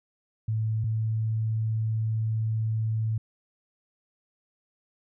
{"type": "tone pair in turn", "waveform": "sine", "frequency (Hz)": [110, 110.57], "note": ["A2", "A2"], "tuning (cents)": [0, 9], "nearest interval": "unison", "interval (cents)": 9, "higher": "second", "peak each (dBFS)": -24, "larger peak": "neither", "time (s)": [[0.48, 0.84], [0.84, 3.18]], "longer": "second", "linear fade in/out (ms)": 5, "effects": []}